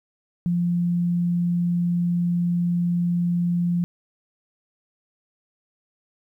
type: tone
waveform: sine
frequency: 174 Hz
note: F3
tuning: 6 cents flat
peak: -19 dBFS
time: 0.46-3.84 s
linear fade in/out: 0 ms
effects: 10-bit